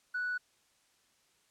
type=tone with tanh clipping; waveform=triangle; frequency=1478 Hz; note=F#6; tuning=2 cents flat; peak=-32 dBFS; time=0.14-0.38 s; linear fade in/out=10 ms; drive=5 dB; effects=white hiss -70 dBFS RMS until 1.5 s + low-pass 9000 Hz 12 dB/octave